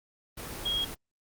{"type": "tone in noise", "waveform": "sine", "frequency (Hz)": 3277, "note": "G#7", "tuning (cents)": -24, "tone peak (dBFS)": -27, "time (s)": [0.65, 0.85], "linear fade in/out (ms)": 10, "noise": "pink", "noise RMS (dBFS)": -39, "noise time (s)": [0.37, 0.95], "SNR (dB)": 9, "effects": ["Opus 24 kbps"]}